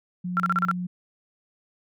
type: tone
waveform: sine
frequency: 179.2 Hz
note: F3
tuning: 45 cents sharp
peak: -27 dBFS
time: 0.24-0.87 s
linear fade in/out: 10 ms
type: tone bursts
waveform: sine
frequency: 1363 Hz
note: F6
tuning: 43 cents flat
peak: -19 dBFS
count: 6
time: 0.37-0.713 s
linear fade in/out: 0 ms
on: 28 ms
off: 35 ms
effects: none